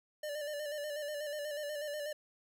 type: tone with vibrato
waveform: square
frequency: 592 Hz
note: D5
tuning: 14 cents sharp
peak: -38 dBFS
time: 0.23-2.13 s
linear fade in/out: 5 ms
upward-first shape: square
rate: 8.2 Hz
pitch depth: 39 cents each way
effects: none